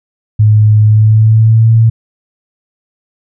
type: tone with pitch glide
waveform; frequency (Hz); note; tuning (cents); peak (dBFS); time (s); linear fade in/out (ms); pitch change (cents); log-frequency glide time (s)
sine; 106.9 to 113.26; A2 to A#2; -49 to -49; -3; 0.39-1.9; 10; +100; 0.84-1.72
effects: none